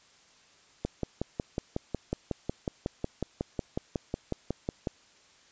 click train, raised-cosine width 2 ms, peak -16 dBFS, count 23, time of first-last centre 0.85-4.872 s, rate 5.47 Hz, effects white hiss -60 dBFS RMS until 5.51 s + resampled to 16000 Hz

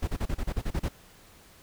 brown noise bursts, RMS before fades -28 dBFS, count 10, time 0.02-0.887 s, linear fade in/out 10 ms, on 57 ms, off 33 ms, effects pink hiss -55 dBFS RMS until 1.62 s

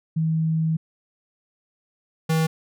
sine / square tone pair in turn, 160.3 / 160.3 Hz, E3 / E3, -48 / -48 cents, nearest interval unison, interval 0 cents, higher neither, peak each -19 dBFS, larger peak neither, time 0.16-0.77 / 2.29-2.47 s, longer first, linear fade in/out 10 ms, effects none

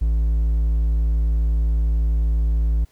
triangle tone with hard clipping, 55.8 Hz, A1, 25 cents sharp, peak -17 dBFS, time 0.01-2.85 s, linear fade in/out 10 ms, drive 6 dB, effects pink hiss -60 dBFS RMS until 2.91 s

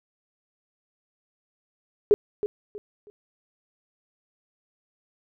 sine tone with echo, 415.3 Hz, G#4, in tune, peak -12 dBFS, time 2.11-2.14 s, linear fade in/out 0 ms, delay 320 ms, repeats 3, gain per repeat -11 dB, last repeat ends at 3.1 s, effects none

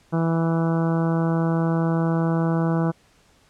harmonic tone, 164.81 Hz, E3, in tune, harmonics 1 / 2 / 3 / 4 / 5 / 6 / 7 / 8 / 9, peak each -20 / -26 / -30 / -32 / -34 / -36 / -37 / -38 / -39 dBFS, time 0.12-2.92 s, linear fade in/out 20 ms, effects pink hiss -58 dBFS RMS until 3.49 s + low-pass 9000 Hz 12 dB/octave

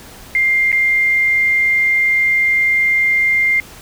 sine tone with dropouts, 2100 Hz, C7, 6 cents sharp, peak -11 dBFS, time 0.35-3.6 s, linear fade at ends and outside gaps 1 ms, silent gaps 0.718-0.727 s, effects pink hiss -38 dBFS RMS until 3.81 s

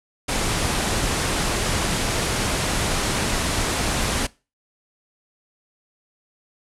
pink low-pass noise, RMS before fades -23 dBFS, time 0.28-4.27 s, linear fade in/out 10 ms, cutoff 11000 Hz, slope 48 dB/octave, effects noise-tail reverb RT60 0.3 s tail -22 dB re dry

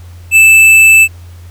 sine tone with tanh clipping, 2637 Hz, E7, in tune, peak -3 dBFS, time 0.31-1.08 s, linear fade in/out 50 ms, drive 12 dB, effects added 87 Hz sine -29 dBFS peak until 1.5 s + pink hiss -44 dBFS RMS until 1.5 s

